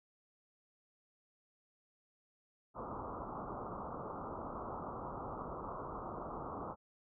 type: low-pass noise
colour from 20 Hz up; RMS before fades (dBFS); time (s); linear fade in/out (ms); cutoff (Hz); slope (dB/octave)
white; -44; 2.74-6.76; 50; 1300; 96
effects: none